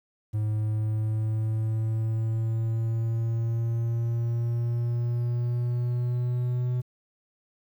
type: exponential sweep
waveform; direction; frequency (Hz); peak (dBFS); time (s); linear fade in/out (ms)
triangle; up; 106.9 to 124.4; -22; 0.33-6.82; 20
effects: 10-bit